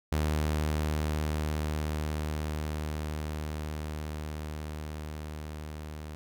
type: tone with level ramp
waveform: sawtooth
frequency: 76.4 Hz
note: D#2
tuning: 31 cents flat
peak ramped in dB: -22 to -35 dBFS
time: 0.12-6.15 s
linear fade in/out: 0 ms
effects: none